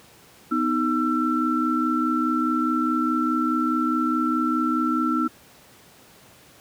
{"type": "tone cluster", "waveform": "sine", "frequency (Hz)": [248.7, 313.5, 1340], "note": ["B3", "D#4", "E6"], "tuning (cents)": [12, 13, 28], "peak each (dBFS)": -24, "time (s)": [0.51, 5.28], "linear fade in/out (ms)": 10, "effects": ["pink hiss -51 dBFS RMS until 6.6 s", "high-pass 100 Hz 12 dB/octave"]}